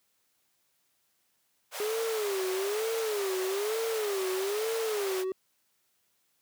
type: high-pass noise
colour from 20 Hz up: pink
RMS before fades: -38 dBFS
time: 1.71-5.25 s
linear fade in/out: 50 ms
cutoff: 470 Hz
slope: 96 dB/octave
type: tone with vibrato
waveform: triangle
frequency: 411.4 Hz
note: G#4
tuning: 16 cents flat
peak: -27 dBFS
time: 1.8-5.32 s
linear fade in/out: 2 ms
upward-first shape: sine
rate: 1.1 Hz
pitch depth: 170 cents each way
effects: white hiss -73 dBFS RMS until 6.41 s + high-pass 80 Hz 12 dB/octave